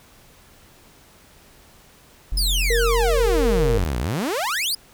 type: tone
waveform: triangle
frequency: 44.31 Hz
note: F1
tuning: 26 cents sharp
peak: -18 dBFS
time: 2.32-3.85 s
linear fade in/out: 0 ms
type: exponential two-way sweep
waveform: sawtooth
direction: down then up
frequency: 5200 to 55.4 to 5200 Hz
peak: -18 dBFS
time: 2.37-4.75 s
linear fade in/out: 5 ms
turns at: 3.99 s
type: tone with vibrato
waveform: sine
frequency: 466.2 Hz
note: A#4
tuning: in tune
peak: -19 dBFS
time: 2.7-3.78 s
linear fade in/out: 5 ms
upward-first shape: sine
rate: 3.6 Hz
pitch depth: 8 cents each way
effects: pink hiss -51 dBFS RMS until 4.93 s